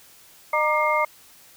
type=tone cluster; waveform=sine; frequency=609 / 936 / 1194 / 2125 Hz; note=D#5 / A#5 / D6 / C7; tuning=-37 / +7 / +28 / +26 cents; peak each=-24 dBFS; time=0.53-1.05 s; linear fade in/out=5 ms; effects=white hiss -51 dBFS RMS until 1.56 s